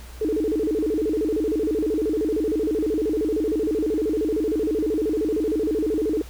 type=tone with vibrato; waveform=sine; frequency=367.5 Hz; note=F#4; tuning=12 cents flat; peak=-20 dBFS; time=0.21-6.22 s; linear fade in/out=5 ms; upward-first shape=square; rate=13 Hz; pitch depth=290 cents each way; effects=added 60 Hz sine -38 dBFS peak until 6.29 s + pink hiss -46 dBFS RMS until 6.29 s